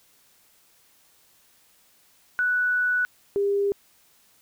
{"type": "tone pair in turn", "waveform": "sine", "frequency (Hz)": [1480, 401.4], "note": ["F#6", "G4"], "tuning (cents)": [0, 41], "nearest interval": "octave + major seventh", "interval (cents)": 2259, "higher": "first", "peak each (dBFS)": -20, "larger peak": "neither", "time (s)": [[2.39, 3.05], [3.36, 3.72]], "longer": "first", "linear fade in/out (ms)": 0, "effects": ["white hiss -60 dBFS RMS until 4.41 s"]}